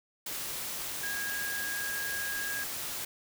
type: tone in noise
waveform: sine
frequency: 1637 Hz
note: G#6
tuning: 25 cents flat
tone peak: -34 dBFS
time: 1.03-2.64 s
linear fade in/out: 5 ms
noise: white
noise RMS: -37 dBFS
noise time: 0.26-3.05 s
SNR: 0 dB
effects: none